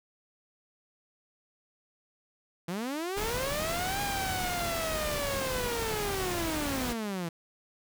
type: linear two-way sweep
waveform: sawtooth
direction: up then down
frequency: 162.5 to 814 to 162.5 Hz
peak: -28 dBFS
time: 2.68-7.29 s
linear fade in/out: 5 ms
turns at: 4.01 s
type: noise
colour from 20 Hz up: pink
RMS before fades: -35 dBFS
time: 3.16-6.94 s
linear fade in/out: 20 ms
effects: none